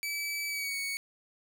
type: tone with pitch glide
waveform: sawtooth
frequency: 2300 to 2228 Hz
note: D7 to C#7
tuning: -37 to +8 cents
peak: -29 dBFS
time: 0.03-0.97 s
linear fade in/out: 0 ms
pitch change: -55 cents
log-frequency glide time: 0.48-0.77 s
effects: none